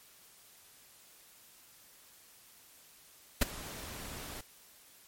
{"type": "noise with ADSR envelope", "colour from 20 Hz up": "pink", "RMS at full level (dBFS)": -24, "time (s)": [3.41, 4.41], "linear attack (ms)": 11, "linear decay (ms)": 14, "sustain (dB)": -20, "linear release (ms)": 5, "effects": ["white hiss -59 dBFS RMS until 5.07 s", "MP3 64 kbps"]}